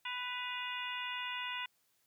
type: harmonic tone with a mistuned harmonic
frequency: 495.2 Hz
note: B4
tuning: 5 cents sharp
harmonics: 2 / 3 / 4 / 5 / 6 / 7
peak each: -43 / -46 / -44 / -44 / -43 / -48 dBFS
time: 0.05-1.66 s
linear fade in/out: 5 ms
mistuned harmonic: 6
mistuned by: -73 cents
effects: white hiss -75 dBFS RMS until 2.06 s + high-pass 60 Hz 12 dB/octave